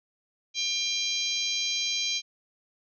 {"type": "harmonic tone", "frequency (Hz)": 798, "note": "G5", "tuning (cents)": 31, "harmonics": [3, 4, 5, 6, 7, 8], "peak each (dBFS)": [-34, -32, -31, -36, -36, -35], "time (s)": [0.54, 2.22], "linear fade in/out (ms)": 50, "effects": []}